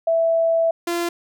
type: tone pair in turn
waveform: sine / sawtooth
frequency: 660 / 343.6 Hz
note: E5 / F4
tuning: +2 / -28 cents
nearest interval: major seventh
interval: 1130 cents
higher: first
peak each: -15 / -17 dBFS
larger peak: first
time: 0.07-0.71 / 0.87-1.09 s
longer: first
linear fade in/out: 5 ms
effects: none